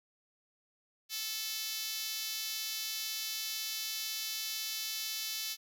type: tone with high-pass filter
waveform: 5% pulse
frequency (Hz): 438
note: A4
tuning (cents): -8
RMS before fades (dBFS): -38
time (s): 1.09-5.57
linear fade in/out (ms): 50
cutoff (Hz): 4100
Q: 0.74
effects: none